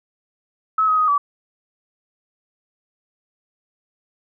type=tone with pitch steps; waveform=sine; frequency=1291 / 1263 / 1250 / 1149 Hz; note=E6 / D#6 / D#6 / D6; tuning=-37 / +26 / +8 / -38 cents; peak=-14 dBFS; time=0.78-1.18 s; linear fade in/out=5 ms; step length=100 ms; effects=none